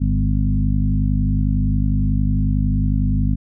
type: harmonic tone with a mistuned harmonic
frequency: 51 Hz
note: G#1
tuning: 31 cents flat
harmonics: 1 / 2 / 3 / 4 / 5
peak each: -18 / -21 / -23 / -24 / -25 dBFS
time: 0-3.36 s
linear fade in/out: 20 ms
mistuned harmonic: 3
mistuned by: -31 cents
effects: none